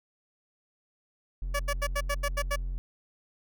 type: tone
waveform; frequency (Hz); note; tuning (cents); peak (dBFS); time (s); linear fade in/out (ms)
triangle; 44; F1; +14; -28; 1.42-2.78; 0
type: tone bursts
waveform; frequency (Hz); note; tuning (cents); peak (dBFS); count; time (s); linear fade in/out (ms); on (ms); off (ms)
15% pulse; 572; D5; -46; -21; 8; 1.54-2.561; 10; 55; 83
effects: none